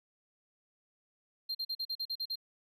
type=tone bursts; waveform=triangle; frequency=4186 Hz; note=C8; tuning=in tune; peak=-32 dBFS; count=9; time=1.49-2.357 s; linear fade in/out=10 ms; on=59 ms; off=42 ms; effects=none